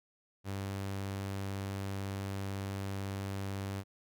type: tone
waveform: sawtooth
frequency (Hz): 98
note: G2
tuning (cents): 0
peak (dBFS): -32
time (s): 0.44-3.84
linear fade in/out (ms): 50
effects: none